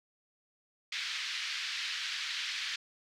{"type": "band-pass noise", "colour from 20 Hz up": "white", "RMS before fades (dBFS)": -37, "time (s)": [0.92, 2.76], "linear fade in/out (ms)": 5, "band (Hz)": [1600, 4500], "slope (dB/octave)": 24, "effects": []}